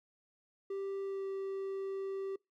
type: tone with pitch glide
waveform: triangle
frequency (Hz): 392 to 388.6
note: G4 to G4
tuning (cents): 0 to -15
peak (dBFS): -34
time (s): 0.7-2.36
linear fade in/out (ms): 5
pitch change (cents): -15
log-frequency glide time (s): 1.03-1.26
effects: noise-tail reverb RT60 0.2 s tail -25 dB re dry